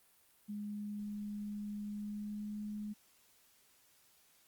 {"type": "tone with pitch glide", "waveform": "sine", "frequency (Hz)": [207.3, 209.7], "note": ["G#3", "G#3"], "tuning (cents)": [-3, 17], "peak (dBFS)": -39, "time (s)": [0.48, 2.94], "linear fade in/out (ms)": 20, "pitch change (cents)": 20, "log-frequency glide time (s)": [1.9, 2.59], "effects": ["white hiss -68 dBFS RMS until 4.47 s", "Opus 32 kbps"]}